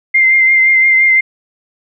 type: tone with vibrato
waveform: sine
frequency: 2093 Hz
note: C7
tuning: in tune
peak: -6 dBFS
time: 0.14-1.21 s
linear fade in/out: 10 ms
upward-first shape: triangle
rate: 5.8 Hz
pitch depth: 28 cents each way
effects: none